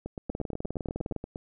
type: two click trains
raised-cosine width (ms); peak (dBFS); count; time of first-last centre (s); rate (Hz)
2; -22 / -19; 12 / 18; 0.06-1.359 / 0.3-1.163; 8.47 / 19.7
effects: none